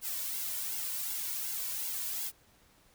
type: noise with flanger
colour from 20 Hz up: blue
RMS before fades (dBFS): -36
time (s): 0.01-2.32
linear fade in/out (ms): 50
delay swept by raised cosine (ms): 1.6 to 2.48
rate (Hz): 2.7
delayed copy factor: -0.95
effects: pink hiss -64 dBFS RMS until 2.94 s